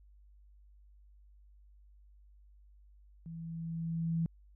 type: tone with level ramp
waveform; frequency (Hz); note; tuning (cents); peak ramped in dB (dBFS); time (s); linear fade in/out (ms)
sine; 165; E3; +2; -42 to -28; 3.26-4.26; 0
effects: added 50 Hz sine -57 dBFS peak until 4.55 s